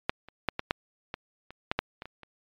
clicks, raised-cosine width 0.3 ms, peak -8 / -30 / -8 / -13 / -7 / -17 / -27 / -10 / -8 / -22 / -25 / -29 dBFS, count 12, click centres 0.095 / 0.286 / 0.487 / 0.594 / 0.709 / 1.141 / 1.506 / 1.715 / 1.79 / 2.021 / 2.056 / 2.233 s, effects low-pass 4000 Hz 12 dB/octave + MP3 64 kbps

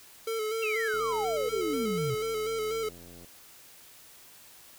square tone with vibrato, 440 Hz, A4, in tune, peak -30 dBFS, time 0.27-2.89 s, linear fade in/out 5 ms, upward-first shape square, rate 4.1 Hz, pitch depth 37 cents each way
sine exponential sweep, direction down, 2794 to 120 Hz, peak -30 dBFS, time 0.62-2.15 s, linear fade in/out 10 ms
click train, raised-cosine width 2 ms, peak -38 dBFS, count 200, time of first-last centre 0.94-3.246 s, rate 86.3 Hz
effects white hiss -53 dBFS RMS until 4.78 s

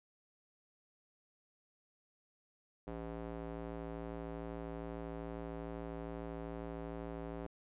square tone with band-pass filter, 56.4 Hz, A1, 44 cents sharp, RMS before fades -44 dBFS, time 2.87-7.47 s, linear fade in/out 5 ms, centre 460 Hz, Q 0.89, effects resampled to 8000 Hz

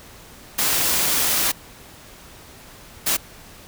white noise bursts at uneven times, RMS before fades -20 dBFS, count 2, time 0.58-1.52 / 3.06-3.17 s, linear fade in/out 10 ms, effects pink hiss -44 dBFS RMS until 3.67 s

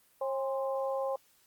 sine tone cluster, 539 / 809 / 1044 Hz, C#5 / G#5 / C6, -49 / -46 / -4 cents, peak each -31 / -38 / -40 dBFS, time 0.21-1.16 s, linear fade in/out 5 ms, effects white hiss -66 dBFS RMS until 1.46 s + Opus 32 kbps

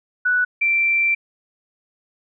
sine tone pair in turn, 1480 / 2349 Hz, F#6 / D7, 0 / 0 cents, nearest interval minor sixth, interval 800 cents, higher second, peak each -15 dBFS, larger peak neither, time 0.25-0.45 / 0.61-1.15 s, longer second, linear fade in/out 10 ms, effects none

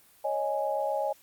sine chord, C# suspended second, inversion none, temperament equal, 554.4 / 622.3 / 830.6 Hz, C#5 / D#5 / G#5, 0 / 0 / 0 cents, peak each -31 dBFS, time 0.24-1.13 s, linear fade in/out 10 ms, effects white hiss -59 dBFS RMS until 1.22 s + Opus 32 kbps

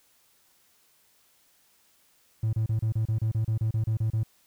triangle tone bursts, 110.4 Hz, A2, 6 cents sharp, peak -20 dBFS, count 14, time 2.43-4.233 s, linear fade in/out 5 ms, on 100 ms, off 31 ms, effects tanh soft clip ceiling -18 dBFS + white hiss -64 dBFS RMS until 4.46 s

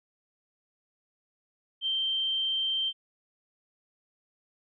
sine tone, 3136 Hz, G7, in tune, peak -26 dBFS, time 1.81-2.93 s, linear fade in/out 50 ms, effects none

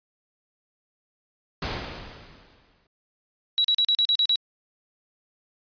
pink noise with exponential decay, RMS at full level -27 dBFS, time 1.62-2.87 s, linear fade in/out 5 ms, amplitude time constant 270 ms
sine tone bursts, 3895 Hz, B7, 25 cents flat, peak -18 dBFS, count 8, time 3.58-4.357 s, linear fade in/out 0 ms, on 63 ms, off 39 ms
effects resampled to 11025 Hz

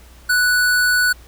square tone, 1480 Hz, F#6, in tune, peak -14 dBFS, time 0.29-1.13 s, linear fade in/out 10 ms, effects added 60 Hz sine -42 dBFS peak until 1.27 s + pink hiss -48 dBFS RMS until 1.27 s

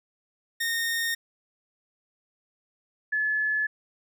sawtooth / sine tone pair in turn, 1842 / 1719.1 Hz, A#6 / A6, -21 / -41 cents, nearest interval minor second, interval 120 cents, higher first, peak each -22 / -23 dBFS, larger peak first, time 0.6-1.15 / 3.12-3.67 s, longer neither, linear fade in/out 10 ms, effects none

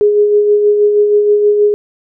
sine tone with tremolo, 415.3 Hz, G#4, in tune, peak -5 dBFS, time 0.01-1.74 s, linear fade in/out 0 ms, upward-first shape sine, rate 6.3 Hz, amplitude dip 40%, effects none

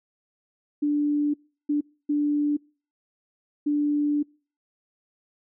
sine tone bursts at uneven times, 293.4 Hz, D4, 2 cents flat, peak -20 dBFS, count 4, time 0.82-1.34 / 1.69-1.81 / 2.09-2.57 / 3.66-4.23 s, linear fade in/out 10 ms, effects noise-tail reverb RT60 0.4 s tail -26 dB re dry

